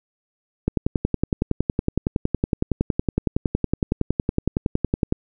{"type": "click train", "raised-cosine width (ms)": 3, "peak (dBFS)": -6, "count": 49, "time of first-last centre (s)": [0.68, 5.124], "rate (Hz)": 10.8, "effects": []}